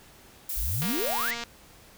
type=noise; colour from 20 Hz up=violet; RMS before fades=-32 dBFS; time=0.49-1.31 s; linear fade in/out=5 ms
type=exponential sweep; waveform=sine; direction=up; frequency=40.01 to 2349 Hz; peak=-28 dBFS; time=0.56-1.35 s; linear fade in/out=20 ms
type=click train; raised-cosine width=0.2 ms; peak=-18 dBFS; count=146; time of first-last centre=0.82-1.437 s; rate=235 Hz
effects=pink hiss -53 dBFS RMS until 1.97 s